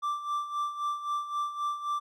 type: tone with tremolo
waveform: triangle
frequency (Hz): 1174.7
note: D6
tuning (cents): 0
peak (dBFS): -25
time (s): 0.02-2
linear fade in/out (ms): 20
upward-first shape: sine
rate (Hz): 3.8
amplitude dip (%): 70
effects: none